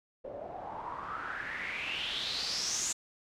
white noise with low-pass filter sweep, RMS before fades -37 dBFS, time 0.24-2.93 s, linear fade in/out 10 ms, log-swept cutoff 530 to 7300 Hz, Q 6.1, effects none

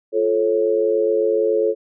sine chord, F augmented, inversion none, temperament just, 349.2 / 436.5 / 545.7 Hz, F4 / A4 / C#5, 0 / -14 / -27 cents, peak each -23 / -17 / -21 dBFS, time 0.12-1.75 s, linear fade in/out 50 ms, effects none

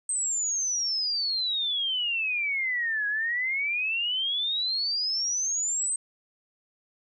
sine exponential two-way sweep, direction down then up, 8350 to 1653 to 8350 Hz, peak -25 dBFS, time 0.09-5.96 s, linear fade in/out 2 ms, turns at 3.07 s, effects none

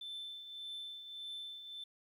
sine tone with tremolo, 3534 Hz, A7, 7 cents sharp, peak -39 dBFS, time 0.01-1.84 s, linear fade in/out 5 ms, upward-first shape triangle, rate 1.7 Hz, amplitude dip 65%, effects tanh soft clip ceiling -40 dBFS + 12-bit

